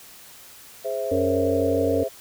sine chord, Ab augmented, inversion none, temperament equal, 415.3 / 523.3 / 659.3 Hz, Ab4 / C5 / E5, 0 / 0 / 0 cents, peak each -31 / -28 / -28 dBFS, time 0.84-2.09 s, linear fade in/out 20 ms
harmonic tone, 92.5 Hz, F#2, in tune, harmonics 1 / 3 / 5 / 6, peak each -29 / -25 / -23 / -28 dBFS, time 1.11-2.04 s, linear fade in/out 10 ms
effects white hiss -46 dBFS RMS until 2.2 s

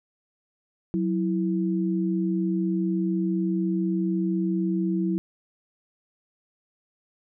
sine tone pair together, 185 / 329.1 Hz, F#3 / E4, 0 / -3 cents, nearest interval minor seventh, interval 997 cents, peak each -24 / -26 dBFS, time 0.94-5.18 s, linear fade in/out 0 ms, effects none

